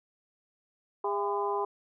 harmonic tone with a mistuned harmonic, 202.6 Hz, G#3, 43 cents flat, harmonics 2 / 3 / 4 / 5 / 6, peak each -31 / -41 / -34 / -32 / -43 dBFS, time 1.04-1.65 s, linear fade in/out 5 ms, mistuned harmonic 3, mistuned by +140 cents, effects none

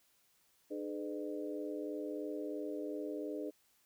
harmonic tone with a mistuned harmonic, 100.8 Hz, G2, 49 cents sharp, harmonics 3 / 4 / 5 / 6, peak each -41 / -43 / -45 / -47 dBFS, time 0.7-3.51 s, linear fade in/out 20 ms, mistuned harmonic 4, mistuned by +75 cents, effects white hiss -72 dBFS RMS until 3.85 s

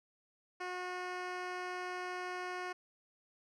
10% pulse tone with low-pass filter, 362.6 Hz, F#4, 35 cents flat, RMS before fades -41 dBFS, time 0.6-2.73 s, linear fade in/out 10 ms, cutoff 5000 Hz, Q 0.51, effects none

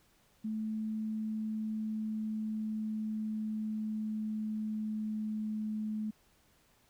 sine tone with pitch glide, 217.6 to 214.9 Hz, A3 to A3, -19 to -41 cents, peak -33 dBFS, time 0.44-6.11 s, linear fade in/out 10 ms, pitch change -22 cents, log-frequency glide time 1.08-5.59 s, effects pink hiss -68 dBFS RMS until 6.89 s

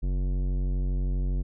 sine tone with tanh clipping, 46.25 Hz, F#1, in tune, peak -26 dBFS, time 0.02-1.43 s, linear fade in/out 20 ms, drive 15 dB, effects none

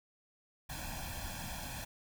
pink noise with comb filter, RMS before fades -42 dBFS, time 0.69-1.85 s, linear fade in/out 10 ms, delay 1.2 ms, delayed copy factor +0.9, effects none

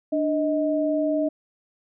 sine tone pair together, 296.4 / 628 Hz, D4 / D#5, +16 / +16 cents, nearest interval octave + minor second, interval 1300 cents, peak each -23 dBFS, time 0.12-1.29 s, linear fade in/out 10 ms, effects none

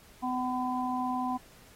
harmonic tone, 252.3 Hz, B3, 37 cents sharp, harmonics 1 / 3 / 4, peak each -32 / -33 / -34 dBFS, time 0.22-1.38 s, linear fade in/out 20 ms, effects pink hiss -57 dBFS RMS until 1.75 s + AAC 48 kbps

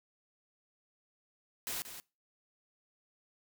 white noise with echo, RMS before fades -38 dBFS, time 1.67-1.82 s, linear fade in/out 0 ms, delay 180 ms, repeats 1, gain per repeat -9 dB, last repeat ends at 2 s, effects noise-tail reverb RT60 0.3 s tail -24 dB re dry

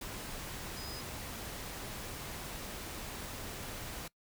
sine tone in noise, 5000 Hz, D#8, 8 cents sharp, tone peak -46 dBFS, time 0.77-1.01 s, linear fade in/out 5 ms, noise pink, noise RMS -43 dBFS, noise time 0.01-4.08 s, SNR -6 dB, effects noise-tail reverb RT60 0.1 s tail -21 dB re dry

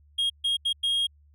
triangle tone bursts at uneven times, 3258 Hz, G#7, 34 cents flat, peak -21 dBFS, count 4, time 0.18-0.3 / 0.44-0.57 / 0.65-0.73 / 0.83-1.07 s, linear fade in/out 10 ms, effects added 73 Hz sine -55 dBFS peak until 1.34 s

